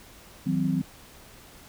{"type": "tone cluster", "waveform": "sine", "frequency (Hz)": [161.8, 186.9, 258.5], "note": ["E3", "F#3", "C4"], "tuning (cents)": [-32, 18, -21], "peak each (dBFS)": -27, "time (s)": [0.46, 0.82], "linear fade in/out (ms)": 10, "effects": ["pink hiss -50 dBFS RMS until 1.68 s"]}